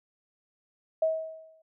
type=tone with exponential decay; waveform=sine; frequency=640 Hz; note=D#5; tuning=49 cents sharp; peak=-20 dBFS; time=1.02-1.62 s; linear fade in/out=5 ms; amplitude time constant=130 ms; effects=none